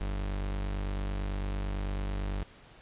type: tone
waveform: 40% pulse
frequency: 49 Hz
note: G1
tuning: in tune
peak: -30 dBFS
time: 0.01-2.43 s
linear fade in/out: 0 ms
effects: pink hiss -55 dBFS RMS until 2.81 s + resampled to 8000 Hz